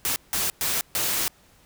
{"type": "noise bursts at uneven times", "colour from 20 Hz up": "white", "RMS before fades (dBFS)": -25, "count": 4, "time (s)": [[0.05, 0.16], [0.33, 0.5], [0.61, 0.81], [0.95, 1.28]], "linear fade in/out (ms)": 0, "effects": ["pink hiss -57 dBFS RMS until 1.65 s"]}